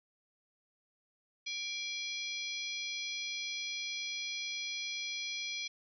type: harmonic tone with a mistuned harmonic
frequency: 830.6 Hz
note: G#5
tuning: in tune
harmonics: 3 / 4 / 5 / 6 / 7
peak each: -40 / -42 / -44 / -46 / -47 dBFS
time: 1.46-5.68 s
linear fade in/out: 10 ms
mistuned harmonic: 3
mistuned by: -99 cents
effects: none